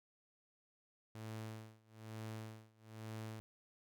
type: tone with tremolo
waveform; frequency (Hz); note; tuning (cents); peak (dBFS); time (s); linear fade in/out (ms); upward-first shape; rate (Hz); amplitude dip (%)
sawtooth; 110; A2; 0; -40; 1.15-3.4; 0; sine; 1.1; 95
effects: none